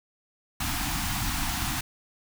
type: band-stop noise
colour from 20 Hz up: pink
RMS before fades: -29 dBFS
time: 0.6-1.81 s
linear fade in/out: 5 ms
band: 320 to 690 Hz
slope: 96 dB/octave
effects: none